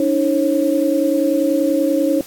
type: tone cluster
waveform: sine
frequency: 288.1 / 318.4 / 542 Hz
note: D4 / D#4 / C#5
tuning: -33 / +40 / -39 cents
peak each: -18 dBFS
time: 0-2.21 s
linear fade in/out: 2 ms
effects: white hiss -39 dBFS RMS until 2.26 s + AAC 64 kbps